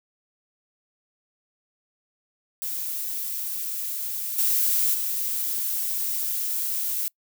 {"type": "noise with level steps", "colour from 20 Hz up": "violet", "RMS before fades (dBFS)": [-30, -22, -27], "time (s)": [2.62, 7.08], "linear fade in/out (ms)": 0, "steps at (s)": [4.38, 4.94], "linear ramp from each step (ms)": 5, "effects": ["noise-tail reverb RT60 0.1 s tail -26 dB re dry"]}